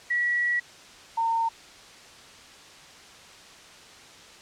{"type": "tone pair in turn", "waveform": "sine", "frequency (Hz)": [1933, 912.3], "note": ["B6", "A#5"], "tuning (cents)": [-38, -38], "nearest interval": "octave + minor second", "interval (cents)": 1300, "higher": "first", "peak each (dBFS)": -22, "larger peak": "neither", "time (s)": [[0.1, 0.6], [1.17, 1.49]], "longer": "first", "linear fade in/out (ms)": 10, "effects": ["white hiss -48 dBFS RMS until 4.41 s", "low-pass 6000 Hz 12 dB/octave"]}